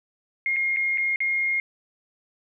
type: tone with dropouts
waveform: sine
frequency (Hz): 2137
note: C7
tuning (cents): +36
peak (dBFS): -21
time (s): 0.46-1.6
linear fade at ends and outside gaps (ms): 1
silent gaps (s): 0.562-0.566 / 0.763-0.769 / 0.975-0.981 / 1.16-1.204
effects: none